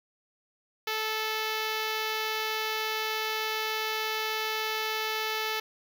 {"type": "tone with notch filter", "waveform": "5% pulse", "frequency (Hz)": 436.6, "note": "A4", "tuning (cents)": -13, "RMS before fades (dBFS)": -31, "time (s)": [0.87, 5.6], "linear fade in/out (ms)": 5, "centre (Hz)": 8700, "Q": 0.64, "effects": []}